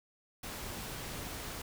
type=noise; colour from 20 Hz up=pink; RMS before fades=-42 dBFS; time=0.43-1.62 s; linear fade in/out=5 ms; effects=none